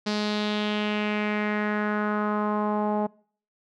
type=tone with low-pass filter sweep; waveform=sawtooth; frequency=210 Hz; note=G#3; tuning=19 cents sharp; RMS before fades=-26 dBFS; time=0.06-3.07 s; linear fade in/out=10 ms; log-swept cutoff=4800 to 790 Hz; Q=3; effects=noise-tail reverb RT60 0.5 s tail -24 dB re dry